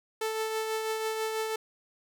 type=tone with tremolo; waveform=sawtooth; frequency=440 Hz; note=A4; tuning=in tune; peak=-24 dBFS; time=0.21-1.56 s; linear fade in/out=5 ms; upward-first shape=triangle; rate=6.1 Hz; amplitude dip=40%; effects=none